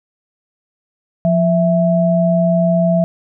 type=tone pair together; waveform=sine; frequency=174.61 / 659.2 Hz; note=F3 / E5; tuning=0 / 0 cents; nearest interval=octave + major seventh; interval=2300 cents; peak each=-13 / -14 dBFS; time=1.25-3.04 s; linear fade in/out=0 ms; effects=none